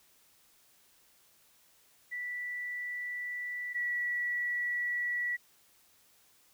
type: tone pair in turn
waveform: sine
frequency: 1965 / 1943.6 Hz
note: B6 / B6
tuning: -9 / -28 cents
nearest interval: unison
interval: 19 cents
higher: first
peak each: -35 / -30 dBFS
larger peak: second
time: 2.11-3.74 / 3.74-5.37 s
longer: neither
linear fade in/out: 20 ms
effects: white hiss -65 dBFS RMS until 6.53 s